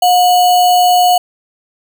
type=tone with sample-and-hold; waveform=sine; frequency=720 Hz; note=F#5; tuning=47 cents flat; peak=-6 dBFS; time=0.02-1.18 s; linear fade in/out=5 ms; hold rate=3675 Hz; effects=none